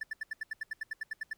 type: tone bursts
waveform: triangle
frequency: 1760 Hz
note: A6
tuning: in tune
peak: -31 dBFS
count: 14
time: 0.01-1.333 s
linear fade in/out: 5 ms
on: 23 ms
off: 77 ms
effects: pink hiss -71 dBFS RMS until 1.37 s